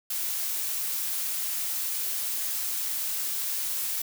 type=noise; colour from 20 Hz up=blue; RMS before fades=-30 dBFS; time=0.1-4.02 s; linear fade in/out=5 ms; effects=none